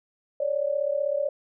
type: tone pair together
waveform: sine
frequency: 554.4 / 590.3 Hz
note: C#5 / D5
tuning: 0 / +9 cents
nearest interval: minor second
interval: 109 cents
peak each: -26 dBFS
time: 0.4-1.29 s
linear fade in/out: 5 ms
effects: none